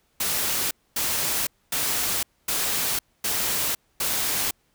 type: noise bursts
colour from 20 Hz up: white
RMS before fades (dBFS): -25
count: 6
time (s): 0.2-4.51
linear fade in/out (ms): 5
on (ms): 510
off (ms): 250
effects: pink hiss -67 dBFS RMS until 4.74 s